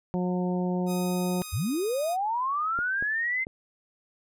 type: harmonic tone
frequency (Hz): 180.4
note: F#3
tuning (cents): -44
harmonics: 1 / 2 / 3 / 4 / 5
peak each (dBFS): -26 / -32 / -36 / -38 / -40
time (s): 0.14-1.42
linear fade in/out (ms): 0
type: tone with pitch glide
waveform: 5% pulse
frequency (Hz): 1251 to 1240.9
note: D#6 to D#6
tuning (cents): +9 to -5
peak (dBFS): -26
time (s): 0.86-2.17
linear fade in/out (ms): 50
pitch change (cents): -14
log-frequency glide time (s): 1.15-1.99
type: linear sweep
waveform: sine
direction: up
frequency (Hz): 66.2 to 2099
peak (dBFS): -25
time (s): 1.52-3.45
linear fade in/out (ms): 20
type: clicks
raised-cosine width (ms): 2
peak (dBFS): -25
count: 3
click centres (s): 2.789 / 3.025 / 3.469
effects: none